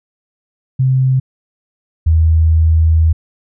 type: tone pair in turn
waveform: sine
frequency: 130.81 / 80.5 Hz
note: C3 / E2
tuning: 0 / -41 cents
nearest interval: minor sixth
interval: 841 cents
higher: first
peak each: -9 / -7 dBFS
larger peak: second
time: 0.79-1.2 / 2.06-3.13 s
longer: second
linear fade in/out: 10 ms
effects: none